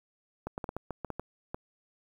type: clicks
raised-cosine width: 1 ms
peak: -21 dBFS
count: 10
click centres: 0.47 / 0.579 / 0.642 / 0.691 / 0.766 / 0.907 / 1.047 / 1.103 / 1.196 / 1.545 s
effects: 9-bit